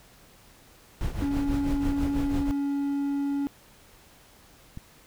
brown noise with tremolo, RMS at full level -27 dBFS, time 1.01-2.51 s, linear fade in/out 0 ms, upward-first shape triangle, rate 6.1 Hz, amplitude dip 75%
triangle tone, 281.5 Hz, C#4, 27 cents sharp, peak -23 dBFS, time 1.22-3.47 s, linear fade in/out 0 ms
click, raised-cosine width 5 ms, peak -25 dBFS, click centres 4.774 s
effects pink hiss -55 dBFS RMS until 5.06 s

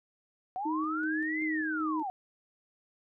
sine linear two-way sweep, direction up then down, 722 to 2117 to 722 Hz, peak -32 dBFS, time 0.56-2.1 s, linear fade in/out 0 ms, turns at 1.43 s
sine tone with tremolo, 312.5 Hz, D#4, 8 cents sharp, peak -30 dBFS, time 0.65-2.03 s, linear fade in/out 10 ms, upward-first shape square, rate 2.6 Hz, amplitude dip 25%
effects none

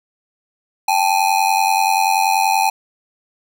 square ring-modulated tone, 830.6 Hz, G#5, in tune, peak -11 dBFS, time 0.88-2.7 s, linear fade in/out 5 ms, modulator 45.2 Hz, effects none

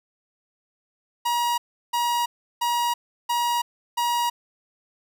45% pulse tone bursts, 955 Hz, A#5, 42 cents sharp, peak -21 dBFS, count 5, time 1.25-4.3 s, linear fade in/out 10 ms, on 330 ms, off 350 ms, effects none

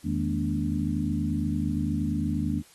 sine tone cluster, 84.2 / 156.6 / 210 / 238.7 / 290.9 Hz, E2 / D#3 / G#3 / A#3 / D4, +37 / +11 / +19 / +41 / -16 cents, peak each -31 dBFS, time 0.03-2.63 s, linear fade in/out 50 ms, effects white hiss -56 dBFS RMS until 2.74 s + AAC 32 kbps

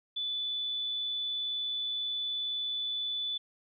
sine tone, 3481 Hz, A7, 19 cents flat, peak -31 dBFS, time 0.16-3.38 s, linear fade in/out 10 ms, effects none

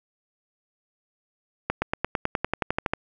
accelerating click train, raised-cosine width 0.5 ms, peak -8 dBFS, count 14, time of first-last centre 1.7-2.935 s, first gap 120 ms, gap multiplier 0.96, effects none

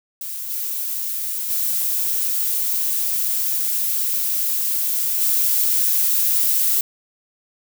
violet noise with level steps, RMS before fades -29 / -25 / -21 / -18 dBFS, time 0.21-6.81 s, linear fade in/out 2 ms, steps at 0.49 / 1.49 / 5.2 s, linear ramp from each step 20 ms, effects none

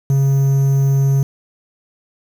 triangle tone with quantisation, 137 Hz, C#3, 20 cents flat, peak -9 dBFS, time 0.1-1.23 s, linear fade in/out 2 ms, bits 6, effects none

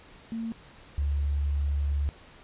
sine tone pair in turn, 227.1 / 71.53 Hz, A#3 / D2, -45 / -45 cents, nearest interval octave + minor sixth, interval 2000 cents, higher first, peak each -30 / -24 dBFS, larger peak second, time 0.32-0.52 / 0.98-2.09 s, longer second, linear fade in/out 0 ms, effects pink hiss -52 dBFS RMS until 2.43 s + resampled to 8000 Hz

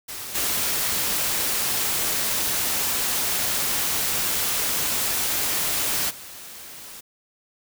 white noise with level steps, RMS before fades -34 / -24 / -40 dBFS, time 0.08-7.01 s, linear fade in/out 10 ms, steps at 0.34 / 6.09 s, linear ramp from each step 20 ms, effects none

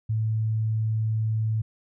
sine tone, 110 Hz, A2, in tune, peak -22 dBFS, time 0.09-1.62 s, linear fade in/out 10 ms, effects none

